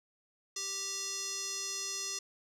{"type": "tone with band-pass filter", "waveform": "square", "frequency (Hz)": 392, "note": "G4", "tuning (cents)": 0, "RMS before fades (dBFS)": -38, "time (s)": [0.56, 2.19], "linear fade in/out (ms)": 5, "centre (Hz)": 5800, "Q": 4, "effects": []}